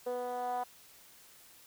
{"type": "tone with band-pass filter sweep", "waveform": "10% pulse", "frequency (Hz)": 246.9, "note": "B3", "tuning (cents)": 0, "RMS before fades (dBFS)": -36, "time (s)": [0.06, 0.64], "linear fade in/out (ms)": 10, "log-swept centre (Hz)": [510, 800], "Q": 4.2, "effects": ["white hiss -58 dBFS RMS until 1.66 s"]}